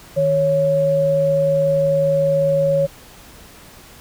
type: tone pair together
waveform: sine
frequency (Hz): 155.57 / 554.4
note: D#3 / C#5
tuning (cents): 0 / 0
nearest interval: octave + minor seventh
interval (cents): 2200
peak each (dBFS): -22 / -14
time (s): 0.16-2.87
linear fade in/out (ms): 20
effects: pink hiss -43 dBFS RMS until 4 s